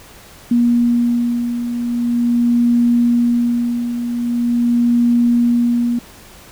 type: beating tone pair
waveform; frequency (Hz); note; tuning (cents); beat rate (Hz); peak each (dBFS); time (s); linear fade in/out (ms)
sine; 238.4 / 238.83; A#3 / A#3; +39 / +42; 0.43; -20 / -13; 0.51-5.99; 5
effects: pink hiss -41 dBFS RMS until 6.51 s